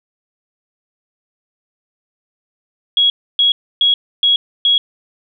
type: tone bursts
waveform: sine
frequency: 3322 Hz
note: G#7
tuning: in tune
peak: -9 dBFS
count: 5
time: 2.97-4.78 s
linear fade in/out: 2 ms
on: 130 ms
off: 290 ms
effects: none